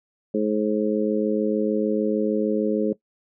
harmonic tone, 106.6 Hz, G#2, 46 cents sharp, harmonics 2 / 3 / 4 / 5, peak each -24 / -26 / -24 / -27 dBFS, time 0.34-2.93 s, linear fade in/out 5 ms, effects noise-tail reverb RT60 0.1 s tail -19 dB re dry

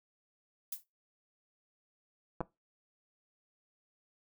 violet noise with exponential decay, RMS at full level -33 dBFS, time 0.72-0.84 s, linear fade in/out 5 ms, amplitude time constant 24 ms
clicks, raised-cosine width 1 ms, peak -21 dBFS, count 2, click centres 2.406 / 2.412 s
effects noise-tail reverb RT60 0.2 s tail -19 dB re dry

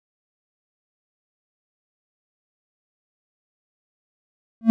triangle tone with exponential growth, 225.7 Hz, A3, 44 cents sharp, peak -4 dBFS, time 4.61-4.7 s, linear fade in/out 0 ms, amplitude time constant 18 ms, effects none

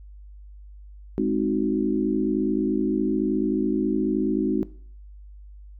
sine chord, Ab dominant seventh, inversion none, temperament equal, 207.7 / 261.6 / 311.1 / 370 Hz, Ab3 / C4 / Eb4 / Gb4, 0 / 0 / 0 / 0 cents, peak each -26 dBFS, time 1.18-4.63 s, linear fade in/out 0 ms, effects noise-tail reverb RT60 0.5 s tail -19 dB re dry + added 50 Hz sine -41 dBFS peak until 5.79 s

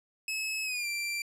sawtooth tone with pitch glide, 2584 to 2356 Hz, E7 to D7, -35 to +5 cents, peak -28 dBFS, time 0.28-1.22 s, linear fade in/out 2 ms, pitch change -160 cents, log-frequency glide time 0.64-0.87 s, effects low-pass 12000 Hz 12 dB/octave

